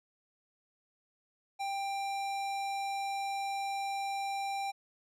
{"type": "tone with hard clipping", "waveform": "sine", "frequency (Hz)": 790, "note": "G5", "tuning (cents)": 13, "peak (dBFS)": -35, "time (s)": [1.59, 4.72], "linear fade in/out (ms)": 20, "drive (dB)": 17, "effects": []}